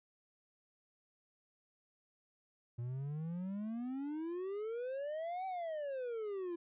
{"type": "exponential two-way sweep", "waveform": "triangle", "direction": "up then down", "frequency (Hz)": [116.54, 770, 336.6], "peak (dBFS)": -36, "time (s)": [2.78, 6.56], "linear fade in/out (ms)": 10, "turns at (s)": 5.46, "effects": ["resampled to 8000 Hz"]}